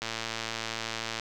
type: click train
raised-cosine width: 0.2 ms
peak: -15 dBFS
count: 134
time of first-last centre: 0.02-1.197 s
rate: 113 Hz
effects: none